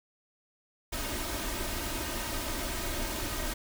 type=noise with comb filter; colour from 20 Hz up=pink; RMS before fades=-34 dBFS; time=0.92-3.54 s; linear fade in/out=10 ms; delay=3.2 ms; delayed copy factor=+0.65; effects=none